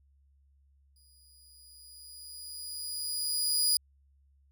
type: tone with exponential growth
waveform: 20% pulse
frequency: 4912 Hz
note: D#8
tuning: 23 cents flat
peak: -17 dBFS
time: 0.96-3.77 s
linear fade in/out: 2 ms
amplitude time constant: 610 ms
effects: added 69 Hz sine -62 dBFS peak until 4.51 s